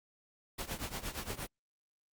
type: noise with tremolo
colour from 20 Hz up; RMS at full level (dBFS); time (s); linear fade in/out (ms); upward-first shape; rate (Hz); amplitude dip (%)
pink; -37; 0.58-1.47; 10; triangle; 8.6; 90
effects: Opus 48 kbps